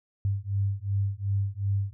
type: beating tone pair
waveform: sine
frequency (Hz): 98 / 100.7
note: G2 / G2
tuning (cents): 0 / +47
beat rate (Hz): 2.7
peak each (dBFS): -28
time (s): 0.25-1.93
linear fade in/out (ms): 0
effects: none